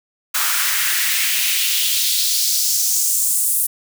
white noise with high-pass filter sweep, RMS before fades -18 dBFS, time 0.34-3.67 s, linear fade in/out 10 ms, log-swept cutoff 1200 to 10000 Hz, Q 2.1, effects none

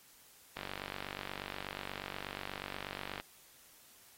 click train, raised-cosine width 0.3 ms, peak -24 dBFS, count 128, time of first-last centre 0.57-3.199 s, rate 48.3 Hz, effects white hiss -61 dBFS RMS until 4.17 s + AAC 48 kbps

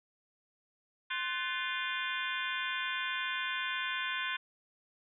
harmonic tone with a mistuned harmonic, 349.2 Hz, F4, in tune, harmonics 3 / 4 / 5 / 6 / 7 / 8 / 9 / 10, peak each -40 / -38 / -40 / -43 / -41 / -46 / -44 / -42 dBFS, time 1.1-4.37 s, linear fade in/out 10 ms, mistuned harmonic 4, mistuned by +130 cents, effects none

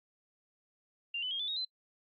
sine tone with pitch steps, 2787 / 3004 / 3239 / 3491 / 3763 / 4057 Hz, F7 / F#7 / G#7 / A7 / A#7 / B7, -4 / +26 / -44 / -14 / +16 / +46 cents, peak -33 dBFS, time 1.14-1.65 s, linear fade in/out 5 ms, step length 85 ms, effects noise-tail reverb RT60 0.1 s tail -26 dB re dry + AAC 48 kbps

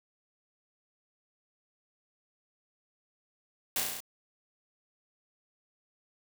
white noise with echo, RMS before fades -30 dBFS, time 3.76-3.8 s, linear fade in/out 2 ms, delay 34 ms, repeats 6, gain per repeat -2 dB, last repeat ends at 4.004 s, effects none

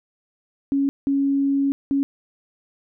sine tone bursts at uneven times, 277.2 Hz, C#4, in tune, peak -17 dBFS, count 3, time 0.72-0.89 / 1.07-1.72 / 1.91-2.03 s, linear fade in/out 0 ms, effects none

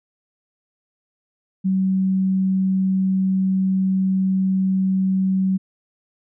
sine tone, 189.7 Hz, F#3, 43 cents sharp, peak -16 dBFS, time 1.64-5.58 s, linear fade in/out 20 ms, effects none

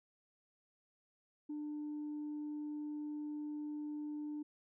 sine tone, 298.3 Hz, D4, 27 cents sharp, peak -38 dBFS, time 1.49-4.43 s, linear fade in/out 10 ms, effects tanh soft clip ceiling -37 dBFS

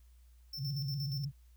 square tone with tremolo, 5360 Hz, E8, 28 cents sharp, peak -40 dBFS, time 0.53-1.25 s, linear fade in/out 5 ms, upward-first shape square, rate 8.5 Hz, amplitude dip 65%
sine tone with vibrato, 138.59 Hz, C#3, in tune, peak -34 dBFS, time 0.57-1.32 s, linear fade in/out 50 ms, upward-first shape square, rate 16 Hz, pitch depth 99 cents each way
effects added 60 Hz sine -57 dBFS peak until 1.56 s + white hiss -74 dBFS RMS until 1.56 s

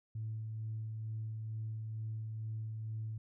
sine tone with tremolo, 110 Hz, A2, in tune, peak -36 dBFS, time 0.15-3.18 s, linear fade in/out 5 ms, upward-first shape sine, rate 2.2 Hz, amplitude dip 25%, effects tanh soft clip ceiling -32 dBFS

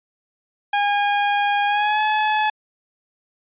sawtooth tone with pitch glide, 816 to 855.6 Hz, G#5 to A5, -31 to -49 cents, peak -13 dBFS, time 0.73-2.5 s, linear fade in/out 5 ms, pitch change +82 cents, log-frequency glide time 1.66-2.01 s, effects resampled to 8000 Hz

